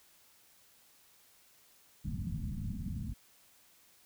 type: low-pass noise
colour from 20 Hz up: white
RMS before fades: -38 dBFS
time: 2.04-3.14 s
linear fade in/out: 10 ms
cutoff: 220 Hz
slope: 48 dB/octave
effects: white hiss -64 dBFS RMS until 4.05 s